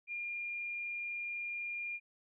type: tone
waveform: sine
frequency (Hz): 2408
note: D7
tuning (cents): +43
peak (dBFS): -37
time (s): 0.07-2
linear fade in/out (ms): 50
effects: none